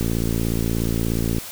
click train, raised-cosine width 3 ms, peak -10 dBFS, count 79, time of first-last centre 0.01-1.383 s, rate 56.8 Hz, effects white hiss -35 dBFS RMS until 1.51 s

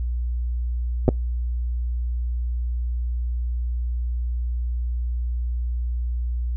clicks, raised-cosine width 2 ms, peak -3 dBFS, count 2, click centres 1.081 / 1.089 s, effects noise-tail reverb RT60 0.2 s tail -26 dB re dry + added 60 Hz sine -22 dBFS peak until 6.56 s

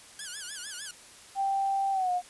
5% pulse tone with vibrato, 1568 Hz, G6, in tune, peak -26 dBFS, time 0.19-0.91 s, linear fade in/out 2 ms, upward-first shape sine, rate 6.6 Hz, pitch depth 170 cents each way
sine tone with pitch glide, 784 to 718.9 Hz, G5 to F5, 0 to +50 cents, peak -25 dBFS, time 1.35-2.22 s, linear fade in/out 50 ms, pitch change -150 cents, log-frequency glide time 1.92-2.11 s
effects white hiss -51 dBFS RMS until 2.29 s + resampled to 24000 Hz

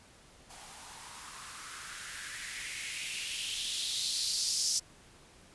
violet noise with band-pass filter sweep, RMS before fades -37 dBFS, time 0.49-4.8 s, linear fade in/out 20 ms, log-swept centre 720 to 5600 Hz, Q 3.8, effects pink hiss -58 dBFS RMS until 5.54 s + resampled to 24000 Hz

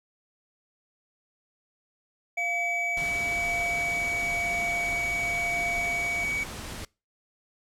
triangle tone with pitch glide, 2281 to 2263 Hz, C#7 to C#7, +49 to +35 cents, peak -25 dBFS, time 2.37-6.44 s, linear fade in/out 10 ms, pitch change -14 cents, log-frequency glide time 3.15-4.61 s
triangle tone with tremolo, 694 Hz, F5, 11 cents flat, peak -29 dBFS, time 2.37-6.24 s, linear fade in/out 5 ms, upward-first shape triangle, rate 1 Hz, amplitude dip 50%
pink noise, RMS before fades -38 dBFS, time 2.97-6.85 s, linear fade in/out 2 ms
effects noise-tail reverb RT60 0.3 s tail -25 dB re dry + low-pass 11000 Hz 12 dB/octave

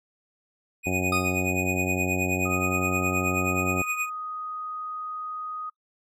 square tone with tremolo, 2482 Hz, D#7, 5 cents flat, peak -24 dBFS, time 0.83-4.1 s, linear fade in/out 50 ms, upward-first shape triangle, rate 9.5 Hz, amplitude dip 85%
harmonic tone, 92 Hz, F#2, 9 cents flat, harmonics 1 / 2 / 3 / 4 / 5 / 6 / 7 / 8 / 9, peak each -31 / -31 / -31 / -32 / -39 / -36 / -38 / -37 / -42 dBFS, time 0.86-3.82 s, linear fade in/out 5 ms
40% pulse tone with exponential decay, 1238 Hz, D#6, 9 cents flat, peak -22 dBFS, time 1.12-1.52 s, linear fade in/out 5 ms, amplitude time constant 86 ms
sine tone, 1247 Hz, D#6, 3 cents sharp, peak -31 dBFS, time 2.45-5.7 s, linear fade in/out 10 ms
effects noise-tail reverb RT60 0.1 s tail -26 dB re dry + low-pass 12000 Hz 12 dB/octave

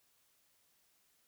silence, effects white hiss -73 dBFS RMS until 1.27 s

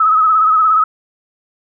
sine tone with vibrato, 1281 Hz, E6, 50 cents flat, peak -8 dBFS, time 0-0.84 s, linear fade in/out 5 ms, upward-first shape sine, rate 17 Hz, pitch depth 48 cents each way, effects none

